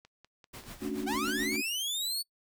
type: click train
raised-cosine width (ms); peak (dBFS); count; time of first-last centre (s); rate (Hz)
0.2; -36; 6; 0.05-1.03; 5.1
type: noise with tremolo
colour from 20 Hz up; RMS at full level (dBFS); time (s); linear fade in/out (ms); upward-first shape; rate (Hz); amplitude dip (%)
pink; -44; 0.53-1.57; 10; sine; 7; 70
type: chord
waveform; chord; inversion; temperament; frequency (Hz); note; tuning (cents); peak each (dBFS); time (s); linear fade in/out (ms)
sine; D major seventh; second; equal; 220 / 277.2 / 293.7 / 370; A3 / C#4 / D4 / F#4; 0 / 0 / 0 / 0; -37; 0.81-1.62; 20
type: linear sweep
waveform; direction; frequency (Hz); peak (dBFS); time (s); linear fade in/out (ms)
sawtooth; up; 707 to 4501; -28; 1.06-2.23; 20
effects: noise-tail reverb RT60 0.1 s tail -25 dB re dry